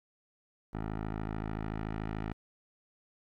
10% pulse tone with low-pass filter sweep, 53.6 Hz, A1, 45 cents flat, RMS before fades -37 dBFS, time 0.73-2.33 s, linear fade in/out 10 ms, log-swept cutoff 1400 to 2100 Hz, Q 0.99, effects 11-bit

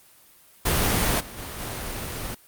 pink noise with level steps, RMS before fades -22 / -39 / -35 / -32 dBFS, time 0.65-2.35 s, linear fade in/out 10 ms, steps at 1.19 / 1.37 / 1.58 s, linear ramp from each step 20 ms, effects white hiss -54 dBFS RMS until 2.47 s + Opus 32 kbps

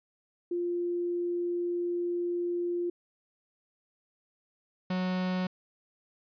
sine / 45% pulse tone pair in turn, 349.2 / 183.92 Hz, F4 / F#3, 0 / -10 cents, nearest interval major seventh, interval 1110 cents, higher first, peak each -28 / -28 dBFS, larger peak neither, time 0.51-2.9 / 4.9-5.47 s, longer first, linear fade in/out 5 ms, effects resampled to 11025 Hz

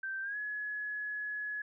sine tone with pitch glide, 1561 to 1692.5 Hz, G6 to G#6, -8 to +32 cents, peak -35 dBFS, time 0.03-1.62 s, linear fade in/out 5 ms, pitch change +140 cents, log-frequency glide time 0.22-0.37 s, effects none

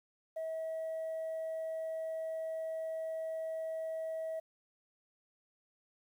sine tone, 644 Hz, E5, 41 cents flat, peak -34 dBFS, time 0.36-4.4 s, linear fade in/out 10 ms, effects tanh soft clip ceiling -34 dBFS + 11-bit

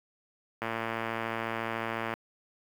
click train, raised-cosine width 0.5 ms, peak -17 dBFS, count 174, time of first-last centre 0.62-2.138 s, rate 114 Hz, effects high-pass 100 Hz 12 dB/octave + 8-bit

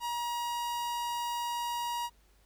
45% pulse tone, 953 Hz, A#5, 38 cents sharp, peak -32 dBFS, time 0-2.1 s, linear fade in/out 50 ms, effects added 50 Hz sine -63 dBFS peak until 2.45 s + pink hiss -68 dBFS RMS until 2.45 s

